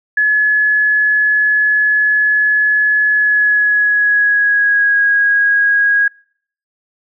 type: tone with pitch glide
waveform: sine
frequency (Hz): 1703 to 1646.9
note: G#6 to G#6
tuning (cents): +43 to -15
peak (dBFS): -9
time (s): 0.17-6.08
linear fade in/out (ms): 5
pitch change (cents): -58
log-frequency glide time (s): 3.09-5
effects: noise-tail reverb RT60 0.6 s tail -26 dB re dry